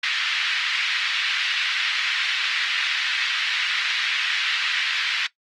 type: band-pass noise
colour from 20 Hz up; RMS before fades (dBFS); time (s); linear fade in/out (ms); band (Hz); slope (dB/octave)
pink; -24; 0.03-5.27; 5; 1700 to 3900; 24
effects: noise-tail reverb RT60 0.1 s tail -17 dB re dry + Opus 32 kbps